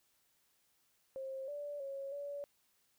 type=tone with pitch steps; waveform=sine; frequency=533 / 581 / 549 / 571 Hz; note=C5 / D5 / C#5 / D5; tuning=+32 / -19 / -17 / -49 cents; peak=-40 dBFS; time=1.16-2.44 s; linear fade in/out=0 ms; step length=320 ms; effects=white hiss -75 dBFS RMS until 2.98 s